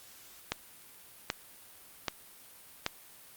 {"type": "click train", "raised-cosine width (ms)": 0.2, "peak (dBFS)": -12, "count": 4, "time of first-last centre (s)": [0.52, 2.864], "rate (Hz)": 1.28, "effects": ["white hiss -54 dBFS RMS until 3.36 s", "Opus 48 kbps"]}